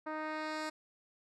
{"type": "tone with low-pass filter sweep", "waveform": "10% pulse", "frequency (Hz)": 310, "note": "D#4", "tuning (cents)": -6, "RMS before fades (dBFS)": -39, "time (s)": [0.06, 0.7], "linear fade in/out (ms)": 10, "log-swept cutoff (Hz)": [1300, 8200], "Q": 0.88, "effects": []}